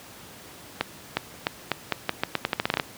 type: accelerating click train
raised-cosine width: 0.3 ms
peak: -6 dBFS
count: 16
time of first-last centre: 0.81-2.798 s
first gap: 360 ms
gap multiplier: 0.83
effects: pink hiss -45 dBFS RMS until 2.97 s + high-pass 100 Hz 12 dB/octave